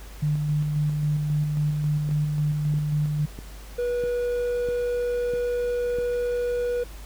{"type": "tone with tremolo", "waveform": "sine", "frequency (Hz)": 150, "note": "D3", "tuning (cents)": 37, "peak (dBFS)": -20, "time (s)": [0.22, 3.26], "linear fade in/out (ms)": 10, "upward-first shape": "square", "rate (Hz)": 3.7, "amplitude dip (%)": 30}
{"type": "click train", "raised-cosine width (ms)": 3, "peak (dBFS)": -24, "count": 7, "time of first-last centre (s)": [2.09, 5.986], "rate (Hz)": 1.54}
{"type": "tone", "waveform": "triangle", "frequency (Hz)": 485.7, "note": "B4", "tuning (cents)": -29, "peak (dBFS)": -21, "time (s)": [3.78, 6.84], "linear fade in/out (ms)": 10}
{"effects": ["added 50 Hz sine -39 dBFS peak until 7.05 s", "pink hiss -47 dBFS RMS until 7.05 s"]}